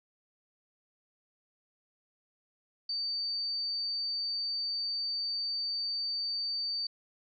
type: tone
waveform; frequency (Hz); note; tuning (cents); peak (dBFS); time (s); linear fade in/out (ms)
sine; 4598; D8; -37; -31; 2.89-6.87; 5
effects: none